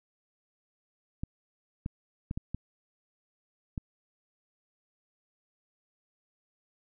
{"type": "clicks", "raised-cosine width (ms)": 5, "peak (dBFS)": -21, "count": 6, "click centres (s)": [1.235, 1.861, 2.311, 2.375, 2.546, 3.778], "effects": []}